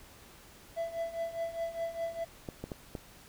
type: tone with tremolo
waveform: triangle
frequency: 667 Hz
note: E5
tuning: 20 cents sharp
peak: -28 dBFS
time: 0.76-2.25 s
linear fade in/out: 20 ms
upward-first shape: triangle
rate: 4.9 Hz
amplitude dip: 85%
type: clicks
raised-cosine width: 2 ms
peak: -24 dBFS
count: 4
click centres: 2.488 / 2.64 / 2.718 / 2.952 s
effects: pink hiss -55 dBFS RMS until 3.28 s